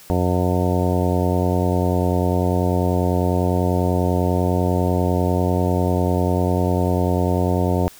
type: harmonic tone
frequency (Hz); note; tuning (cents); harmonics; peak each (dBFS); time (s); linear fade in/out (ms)
90.1; F#2; -45; 1 / 2 / 3 / 4 / 5 / 6 / 7 / 8 / 10; -20 / -23 / -25 / -26 / -27 / -28 / -28 / -29 / -30; 0.1-7.88; 0
effects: white hiss -45 dBFS RMS until 7.99 s